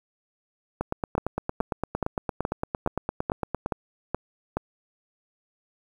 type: two click trains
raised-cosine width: 1 ms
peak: -12 / -11 dBFS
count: 26 / 9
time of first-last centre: 0.81-3.661 / 1.18-4.57 s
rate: 8.77 / 2.36 Hz
effects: 8-bit